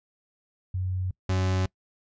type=tone pair in turn; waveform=sine / 40% pulse; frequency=92.5 / 93.41 Hz; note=F#2 / F#2; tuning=0 / +17 cents; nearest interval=unison; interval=17 cents; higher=second; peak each=-26 / -22 dBFS; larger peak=second; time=0.74-1.11 / 1.29-1.66 s; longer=neither; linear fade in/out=5 ms; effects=noise-tail reverb RT60 0.1 s tail -23 dB re dry + resampled to 16000 Hz